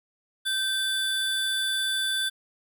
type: tone pair together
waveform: square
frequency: 1553 / 3486 Hz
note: G6 / A7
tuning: -17 / -17 cents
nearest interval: octave + major second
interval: 1400 cents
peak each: -30 / -27 dBFS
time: 0.45-2.3 s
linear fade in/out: 20 ms
effects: none

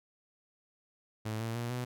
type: tone with pitch steps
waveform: sawtooth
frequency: 109.1 / 113.86 / 118.84 / 124.03 Hz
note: A2 / A#2 / A#2 / B2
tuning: -14 / -40 / +34 / +8 cents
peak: -30 dBFS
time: 1.25-1.85 s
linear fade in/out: 10 ms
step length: 150 ms
effects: none

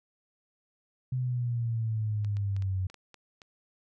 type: exponential sweep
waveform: sine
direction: down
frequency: 128.8 to 92.5 Hz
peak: -27 dBFS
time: 1.12-2.87 s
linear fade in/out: 5 ms
type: clicks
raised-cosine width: 0.2 ms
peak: -32 dBFS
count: 8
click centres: 2.247 / 2.369 / 2.565 / 2.623 / 2.9 / 2.943 / 3.143 / 3.418 s
effects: none

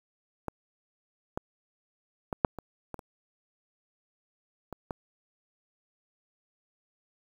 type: clicks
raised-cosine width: 1 ms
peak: -18 / -17 / -17 / -6 / -24 / -22 / -29 / -24 / -19 dBFS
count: 9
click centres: 0.483 / 1.375 / 2.328 / 2.448 / 2.587 / 2.943 / 2.992 / 4.727 / 4.908 s
effects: 8-bit

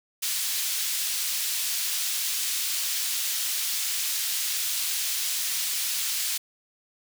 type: high-pass noise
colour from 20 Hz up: pink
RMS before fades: -28 dBFS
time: 0.22-6.38 s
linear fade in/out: 10 ms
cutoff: 3600 Hz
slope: 12 dB/octave
effects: none

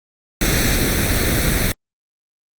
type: noise with comb filter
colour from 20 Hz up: pink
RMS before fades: -17 dBFS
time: 0.41-1.72 s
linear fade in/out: 2 ms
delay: 0.5 ms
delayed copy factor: +0.65
effects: Opus 48 kbps

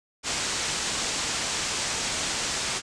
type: low-pass noise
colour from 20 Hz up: white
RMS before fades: -29 dBFS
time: 0.23-2.82 s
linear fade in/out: 50 ms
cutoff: 8200 Hz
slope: 48 dB/octave
effects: none

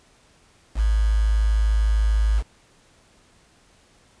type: tone with quantisation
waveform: sine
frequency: 53.4 Hz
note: G#1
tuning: 49 cents sharp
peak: -16 dBFS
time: 0.75-2.43 s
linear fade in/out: 50 ms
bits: 6
effects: pink hiss -57 dBFS RMS until 4.2 s + resampled to 22050 Hz

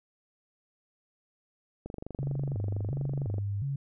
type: click train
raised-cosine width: 2 ms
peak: -25 dBFS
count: 38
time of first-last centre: 1.86-3.383 s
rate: 24.3 Hz
type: tone with vibrato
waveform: sine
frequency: 118.1 Hz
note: A#2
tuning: 23 cents sharp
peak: -29 dBFS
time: 2.19-3.76 s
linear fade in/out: 5 ms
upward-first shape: square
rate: 1.4 Hz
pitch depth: 280 cents each way
effects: none

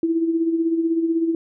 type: tone with tremolo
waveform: sine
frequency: 329.6 Hz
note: E4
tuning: in tune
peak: -15 dBFS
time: 0.03-1.35 s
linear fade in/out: 2 ms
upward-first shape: sine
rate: 16 Hz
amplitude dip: 55%
effects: none

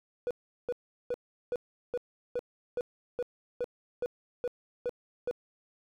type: tone bursts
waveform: triangle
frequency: 488.8 Hz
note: B4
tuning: 18 cents flat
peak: -26 dBFS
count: 13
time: 0.27-5.311 s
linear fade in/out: 0 ms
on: 37 ms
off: 380 ms
effects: tanh soft clip ceiling -23 dBFS

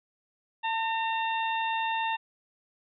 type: harmonic tone with a mistuned harmonic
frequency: 910 Hz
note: A#5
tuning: 42 cents flat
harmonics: 1 / 2 / 3 / 4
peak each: -28 / -35 / -35 / -39 dBFS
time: 0.63-2.17 s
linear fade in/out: 20 ms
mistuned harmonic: 1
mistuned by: -25 cents
effects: none

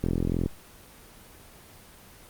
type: click train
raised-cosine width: 3 ms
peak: -13 dBFS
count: 19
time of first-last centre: 0.04-0.461 s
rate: 42.8 Hz
effects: pink hiss -50 dBFS RMS until 2.29 s + Opus 24 kbps

